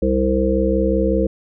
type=harmonic tone; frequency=65.41 Hz; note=C2; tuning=in tune; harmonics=1 / 3 / 5 / 7 / 8; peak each=-21 / -21 / -21 / -21 / -21 dBFS; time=0.02-1.27 s; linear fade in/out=5 ms; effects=none